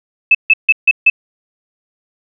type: tone bursts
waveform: sine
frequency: 2614 Hz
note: E7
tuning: 15 cents flat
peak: -4 dBFS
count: 5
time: 0.31-1.1 s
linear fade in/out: 5 ms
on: 38 ms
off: 150 ms
effects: none